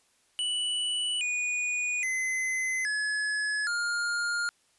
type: tone with pitch steps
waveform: square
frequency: 2960 / 2460 / 2045 / 1700.1 / 1413.2 Hz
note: F#7 / D#7 / C7 / G#6 / F6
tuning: 0 / -20 / -40 / +40 / +20 cents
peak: -28 dBFS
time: 0.39-4.49 s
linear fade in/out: 0 ms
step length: 820 ms
effects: white hiss -67 dBFS RMS until 4.78 s + resampled to 24000 Hz